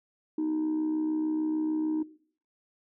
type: tone with amplitude modulation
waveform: sine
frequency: 311.1 Hz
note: D#4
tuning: in tune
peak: -22 dBFS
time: 0.38-2.03 s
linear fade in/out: 5 ms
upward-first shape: sine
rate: 66.7 Hz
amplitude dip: 60%
effects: noise-tail reverb RT60 0.5 s tail -19 dB re dry + tanh soft clip ceiling -23 dBFS